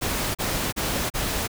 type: noise bursts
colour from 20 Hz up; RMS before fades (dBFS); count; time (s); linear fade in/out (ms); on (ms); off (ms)
pink; -26; 4; 0.01-1.478; 20; 340; 36
effects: none